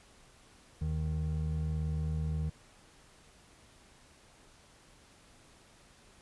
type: tone pair together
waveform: triangle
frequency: 77.15 / 155.56 Hz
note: D#2 / D#3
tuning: -14 / 0 cents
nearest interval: octave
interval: 1214 cents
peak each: -31 / -32 dBFS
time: 0.81-2.5 s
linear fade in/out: 10 ms
effects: pink hiss -60 dBFS RMS until 6.21 s + resampled to 24000 Hz